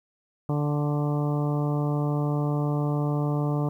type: harmonic tone with a mistuned harmonic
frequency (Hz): 146.83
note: D3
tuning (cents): 0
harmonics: 1 / 2 / 3 / 4 / 5 / 6 / 7 / 8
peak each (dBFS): -24 / -30 / -34 / -36 / -38 / -40 / -41 / -42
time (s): 0.49-3.69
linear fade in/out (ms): 2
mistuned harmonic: 7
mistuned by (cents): +24
effects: 10-bit